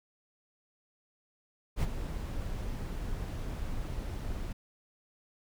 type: noise with ADSR envelope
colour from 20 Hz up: brown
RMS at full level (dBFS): -25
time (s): 1.76-4.53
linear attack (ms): 67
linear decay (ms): 28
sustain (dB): -11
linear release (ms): 9
effects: none